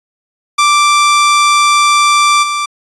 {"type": "tone with level steps", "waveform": "sawtooth", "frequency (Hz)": 1174.7, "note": "D6", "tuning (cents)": 0, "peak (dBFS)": [-3, -10], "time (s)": [0.58, 2.66], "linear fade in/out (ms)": 10, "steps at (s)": 2.42, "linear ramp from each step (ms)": 20, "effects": ["resampled to 22050 Hz"]}